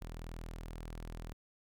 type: tone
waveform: sawtooth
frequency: 40.84 Hz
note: E1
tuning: 15 cents flat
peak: -39 dBFS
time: 0.01-1.33 s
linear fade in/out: 10 ms
effects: none